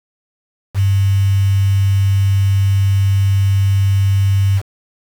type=tone with quantisation; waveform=sine; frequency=98 Hz; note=G2; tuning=in tune; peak=-10 dBFS; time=0.74-4.62 s; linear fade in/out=50 ms; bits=5; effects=none